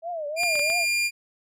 sine tone with vibrato, 640 Hz, D#5, 49 cents sharp, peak -28 dBFS, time 0.02-0.86 s, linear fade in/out 50 ms, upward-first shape triangle, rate 3 Hz, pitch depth 200 cents each way
sawtooth tone, 2400 Hz, D7, 37 cents sharp, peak -18 dBFS, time 0.36-1.11 s, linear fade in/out 50 ms
clicks, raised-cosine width 0.3 ms, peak -19 dBFS, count 4, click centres 0.434 / 0.555 / 0.594 / 0.701 s
effects low-pass 11000 Hz 12 dB/octave

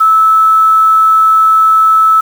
sine tone with quantisation, 1306 Hz, E6, 17 cents flat, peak -4 dBFS, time 0-2.21 s, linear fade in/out 10 ms, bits 5, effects none

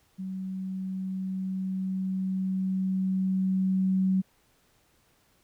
sine tone with level ramp, 188.8 Hz, F#3, 35 cents sharp, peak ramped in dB -32 to -21 dBFS, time 0.18-4.22 s, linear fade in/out 20 ms, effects pink hiss -66 dBFS RMS until 5.43 s

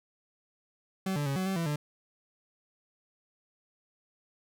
40% pulse tone with pitch steps, 190.4 / 145.8 / 138 / 187.3 / 192 / 167.2 / 147.9 Hz, F#3 / D3 / C#3 / F#3 / G3 / E3 / D3, +50 / -12 / -7 / +21 / -36 / +25 / +13 cents, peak -28 dBFS, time 1.06-1.76 s, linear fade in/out 5 ms, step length 100 ms, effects none

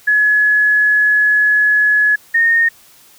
sine tone pair in turn, 1696 / 1841.1 Hz, G#6 / A#6, +36 / -22 cents, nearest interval minor second, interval 142 cents, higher second, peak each -9 dBFS, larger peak neither, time 0.07-2.16 / 2.34-2.69 s, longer first, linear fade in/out 10 ms, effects white hiss -46 dBFS RMS until 3.18 s

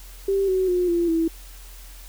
sine tone with pitch steps, 392 / 374.9 / 358.6 / 343 / 328.1 Hz, G4 / F#4 / F4 / F4 / E4, 0 / +23 / +46 / -31 / -8 cents, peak -18 dBFS, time 0.28-1.28 s, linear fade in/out 5 ms, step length 200 ms, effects added 43 Hz sine -40 dBFS peak until 2.08 s + white hiss -47 dBFS RMS until 2.08 s

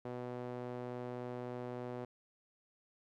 sawtooth tone with band-pass filter, 123.47 Hz, B2, in tune, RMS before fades -43 dBFS, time 0.05-2.05 s, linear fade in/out 5 ms, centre 500 Hz, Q 1.1, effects none

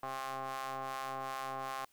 sawtooth ring-modulated tone, 133.1 Hz, C3, 30 cents sharp, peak -31 dBFS, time 0.03-1.85 s, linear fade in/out 2 ms, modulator 933 Hz, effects white hiss -70 dBFS RMS until 1.92 s

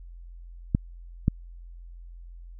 clicks, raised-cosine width 5 ms, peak -8 dBFS, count 2, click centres 0.749 / 1.281 s, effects added 43 Hz sine -41 dBFS peak until 2.59 s

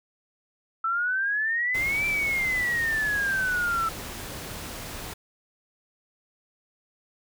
sine exponential two-way sweep, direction up then down, 1318.5 to 2356 to 1318.5 Hz, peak -23 dBFS, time 0.84-3.89 s, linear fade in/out 5 ms, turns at 2.06 s
pink noise, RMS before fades -37 dBFS, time 1.74-5.14 s, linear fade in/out 10 ms
effects none

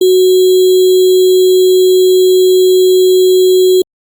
sine tone with sample-and-hold, 370 Hz, F#4, in tune, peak -4 dBFS, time 0.01-3.82 s, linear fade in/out 5 ms, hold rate 3675 Hz, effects Opus 48 kbps

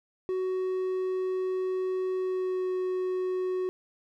triangle tone with pitch glide, 372.6 to 369.2 Hz, F#4 to F#4, +12 to -4 cents, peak -25 dBFS, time 0.29-3.69 s, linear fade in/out 0 ms, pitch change -16 cents, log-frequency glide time 2.16-2.72 s, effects none

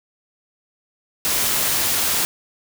white noise, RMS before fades -20 dBFS, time 1.25-2.25 s, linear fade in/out 0 ms, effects none

